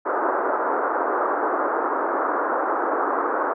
white band-pass noise, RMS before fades -23 dBFS, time 0.05-3.54 s, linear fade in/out 20 ms, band 290 to 1400 Hz, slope 48 dB/octave, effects none

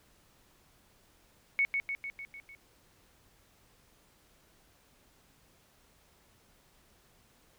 sine tone with echo, 2217 Hz, C#7, in tune, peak -24 dBFS, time 1.59-1.65 s, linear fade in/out 0 ms, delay 150 ms, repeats 6, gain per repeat -4 dB, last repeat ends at 2.55 s, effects pink hiss -65 dBFS RMS until 7.58 s

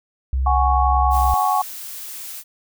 sine tone, 65.41 Hz, C2, in tune, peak -17 dBFS, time 0.33-1.34 s, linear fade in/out 0 ms
sine chord, F# suspended second, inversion none, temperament equal, 740 / 830.6 / 1108.7 Hz, F#5 / G#5 / C#6, 0 / 0 / 0 cents, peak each -20 dBFS, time 0.46-1.62 s, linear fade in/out 5 ms
blue noise, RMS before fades -33 dBFS, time 1.1-2.44 s, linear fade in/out 50 ms
effects none

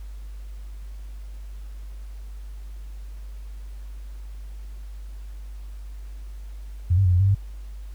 sine tone with pitch steps, 88.2 / 97.5 / 90.4 / 89.1 / 97.5 / 98.6 Hz, F2 / G2 / F#2 / F2 / G2 / G2, +18 / -9 / -40 / +35 / -9 / +11 cents, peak -15 dBFS, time 6.9-7.35 s, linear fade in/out 10 ms, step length 75 ms, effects added 50 Hz sine -34 dBFS peak until 7.94 s + pink hiss -57 dBFS RMS until 7.94 s

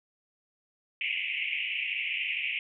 white band-pass noise, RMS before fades -32 dBFS, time 1.01-2.59 s, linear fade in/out 2 ms, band 2100 to 2900 Hz, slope 96 dB/octave, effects none

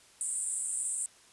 pink band-pass noise, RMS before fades -34 dBFS, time 0.21-1.06 s, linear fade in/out 0 ms, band 7900 to 9500 Hz, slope 96 dB/octave, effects white hiss -59 dBFS RMS until 1.32 s + resampled to 24000 Hz

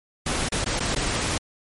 pink noise with dropouts, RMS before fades -25 dBFS, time 0.26-1.38 s, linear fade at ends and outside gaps 5 ms, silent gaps 0.488-0.52 / 0.645-0.66 / 0.796-0.803 / 0.95-0.96 s, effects MP3 48 kbps

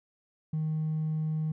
sine tone with hard clipping, 156.3 Hz, D#3, 8 cents sharp, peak -28 dBFS, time 0.53-1.52 s, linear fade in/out 5 ms, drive 1 dB, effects none

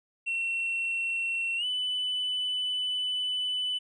triangle tone with pitch glide, 2716 to 2996 Hz, F7 to F#7, -49 to +21 cents, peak -25 dBFS, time 0.26-3.79 s, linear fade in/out 20 ms, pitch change +170 cents, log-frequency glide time 1.57-1.65 s, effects tanh soft clip ceiling -23 dBFS + resampled to 22050 Hz

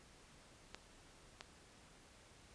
clicks, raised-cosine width 0.2 ms, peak -29 dBFS, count 2, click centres 0.746 / 1.409 s, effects pink hiss -63 dBFS RMS until 2.54 s + resampled to 22050 Hz

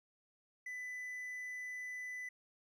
triangle tone, 1997 Hz, B6, 19 cents sharp, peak -40 dBFS, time 0.66-2.29 s, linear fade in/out 5 ms, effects none

